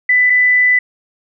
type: tone pair in turn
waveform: sine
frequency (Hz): 1993 / 1993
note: B6 / B6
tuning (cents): +15 / +15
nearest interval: unison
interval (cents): 0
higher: neither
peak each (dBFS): -8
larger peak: neither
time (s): 0.09-0.3 / 0.3-0.79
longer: second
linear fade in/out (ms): 5
effects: none